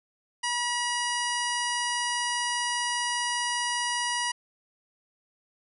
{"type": "harmonic tone", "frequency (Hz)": 965, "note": "B5", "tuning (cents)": -40, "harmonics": [1, 2, 3, 4, 5, 6, 7, 8, 9, 10], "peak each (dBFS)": [-31, -32, -33, -46, -36, -36, -47, -46, -41, -39], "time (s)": [0.43, 4.32], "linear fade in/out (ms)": 10, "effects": []}